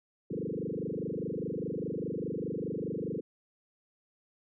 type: tone with frequency modulation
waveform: sine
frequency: 313.6 Hz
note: D#4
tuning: 14 cents sharp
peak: -32 dBFS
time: 0.3-3.21 s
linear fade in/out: 10 ms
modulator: 24.9 Hz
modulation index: 7
effects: none